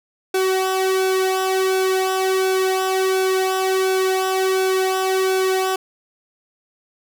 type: tone with flanger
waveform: sawtooth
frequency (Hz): 377.9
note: F#4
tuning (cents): +37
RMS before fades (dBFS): -19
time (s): 0.34-5.76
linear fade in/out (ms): 5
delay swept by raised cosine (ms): 1 to 2.2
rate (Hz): 1.4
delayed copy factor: -0.7
effects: none